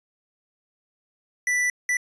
square tone bursts at uneven times, 1975.5 Hz, B6, in tune, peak -21 dBFS, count 2, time 1.47-1.7 / 1.89-1.97 s, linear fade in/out 2 ms, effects resampled to 22050 Hz

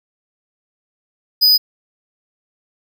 square tone, 4978 Hz, D#8, in tune, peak -9 dBFS, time 1.41-1.58 s, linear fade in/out 20 ms, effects none

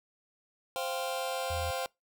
sawtooth chord, C suspended fourth, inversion none, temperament just, 523.3 / 697.7 / 784.9 Hz, C5 / F5 / G5, 0 / -2 / +2 cents, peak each -31 / -33 / -34 dBFS, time 0.76-1.86 s, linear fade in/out 0 ms
sine tone, 82.8 Hz, E2, 8 cents sharp, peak -35 dBFS, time 1.5-1.71 s, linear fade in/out 5 ms
effects noise-tail reverb RT60 0.2 s tail -25 dB re dry

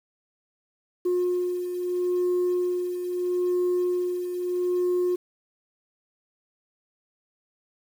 sine beating tone pair, 358.5 / 359.27 Hz, F4 / F4, +45 / +49 cents, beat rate 0.77 Hz, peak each -22 / -29 dBFS, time 1.05-5.16 s, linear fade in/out 10 ms, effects tanh soft clip ceiling -19 dBFS + 8-bit

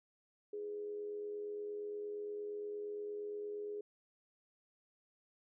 sine tone with amplitude modulation, 415.7 Hz, G#4, 2 cents sharp, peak -38 dBFS, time 0.53-3.81 s, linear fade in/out 5 ms, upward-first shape sine, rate 88.6 Hz, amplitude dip 40%, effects none

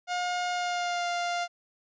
sawtooth tone with pitch glide, 715 to 699.1 Hz, F5 to F5, +41 to +2 cents, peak -24 dBFS, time 0.07-1.48 s, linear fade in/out 50 ms, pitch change -39 cents, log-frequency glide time 0.51-1.08 s, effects resampled to 16000 Hz

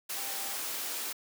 sine tone in noise, 790 Hz, G5, 13 cents sharp, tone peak -47 dBFS, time 0.16-0.57 s, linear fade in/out 10 ms, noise white, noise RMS -36 dBFS, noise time 0.09-1.13 s, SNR -14 dB, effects high-pass 300 Hz 12 dB/octave

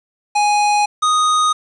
square tone pair in turn, 830 / 1243.6 Hz, G#5 / D#6, -1 / -1 cents, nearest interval perfect fifth, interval 700 cents, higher second, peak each -13 dBFS, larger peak neither, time 0.35-0.86 / 1.02-1.53 s, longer neither, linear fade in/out 10 ms, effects resampled to 22050 Hz + 7-bit

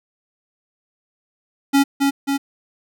square tone with echo, 277.9 Hz, C#4, 4 cents sharp, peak -12 dBFS, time 1.73-1.84 s, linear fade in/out 20 ms, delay 270 ms, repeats 2, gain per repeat -3 dB, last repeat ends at 2.38 s, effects none

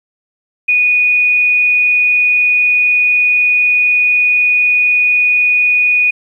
sine tone, 2469 Hz, D#7, 14 cents flat, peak -8 dBFS, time 0.68-6.11 s, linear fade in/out 10 ms, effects 8-bit

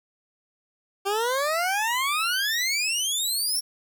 20% pulse exponential sweep, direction up, 386.8 to 5588 Hz, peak -18 dBFS, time 1.05-3.61 s, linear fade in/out 20 ms, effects 9-bit

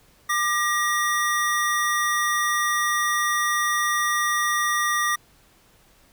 square tone pair together, 1196.9 / 1900 Hz, D6 / A#6, +32 / +33 cents, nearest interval minor sixth, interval 801 cents, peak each -24 dBFS, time 0.29-5.16 s, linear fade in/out 10 ms, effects pink hiss -57 dBFS RMS until 6.12 s

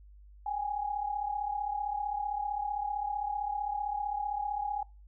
sine tone pair together, 795.1 / 830.6 Hz, G5 / G#5, +24 / 0 cents, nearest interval minor second, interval 76 cents, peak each -36 / -32 dBFS, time 0.46-4.83 s, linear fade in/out 5 ms, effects noise-tail reverb RT60 0.3 s tail -23 dB re dry + added 50 Hz sine -51 dBFS peak until 5.07 s

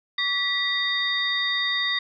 sine tone cluster, 1142 / 1956 / 3683 / 4672 Hz, D6 / B6 / A#7 / D8, -49 / -17 / -22 / -10 cents, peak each -34 / -25 / -25 / -34 dBFS, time 0.18-1.99 s, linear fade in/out 5 ms, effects none

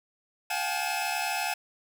sawtooth tone cluster, 711 / 783 / 852 / 2583 Hz, F5 / G5 / G#5 / E7, +31 / -2 / +44 / -36 cents, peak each -30 dBFS, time 0.5-1.54 s, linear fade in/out 5 ms, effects none

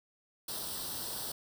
white noise with comb filter, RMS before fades -39 dBFS, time 0.48-1.32 s, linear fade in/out 5 ms, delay 0.22 ms, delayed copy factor +0.75, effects none

